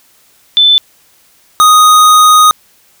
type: tone pair in turn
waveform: sine / square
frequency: 3520 / 1244.5 Hz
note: A7 / D#6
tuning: 0 / 0 cents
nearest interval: octave + tritone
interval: 1800 cents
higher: first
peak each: -3 dBFS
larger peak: neither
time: 0.57-0.78 / 1.6-2.51 s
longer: second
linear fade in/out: 0 ms
effects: white hiss -48 dBFS RMS until 3 s